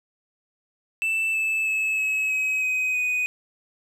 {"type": "tone with pitch steps", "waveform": "triangle", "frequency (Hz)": [2651, 2624, 2596, 2570, 2543, 2517, 2491], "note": ["E7", "E7", "E7", "E7", "D#7", "D#7", "D#7"], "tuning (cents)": [9, -9, -27, -45, 37, 19, 1], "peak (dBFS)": -20, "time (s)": [1.02, 3.26], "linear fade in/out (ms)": 0, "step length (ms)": 320, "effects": []}